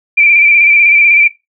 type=tone with vibrato; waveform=sine; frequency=2349 Hz; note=D7; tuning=in tune; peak=-4 dBFS; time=0.17-1.28 s; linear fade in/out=10 ms; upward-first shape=square; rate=16 Hz; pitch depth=31 cents each way; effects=noise-tail reverb RT60 0.2 s tail -18 dB re dry